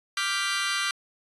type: chord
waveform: 20% pulse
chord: G dominant seventh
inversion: second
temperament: equal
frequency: 1174.7 / 1396.9 / 1568 / 1975.5 Hz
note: D6 / F6 / G6 / B6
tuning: 0 / 0 / 0 / 0 cents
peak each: -26 dBFS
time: 0.17-0.91 s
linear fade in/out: 2 ms
effects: resampled to 24000 Hz